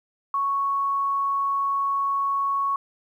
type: tone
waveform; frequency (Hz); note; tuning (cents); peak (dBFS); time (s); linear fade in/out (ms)
sine; 1108.7; C#6; 0; -21; 0.34-2.76; 2
effects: 10-bit